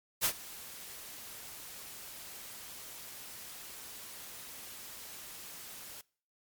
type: noise with ADSR envelope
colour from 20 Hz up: white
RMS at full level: -27 dBFS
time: 0.21-6.01 s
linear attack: 37 ms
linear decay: 77 ms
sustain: -20 dB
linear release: 3 ms
effects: noise-tail reverb RT60 0.5 s tail -25 dB re dry + MP3 96 kbps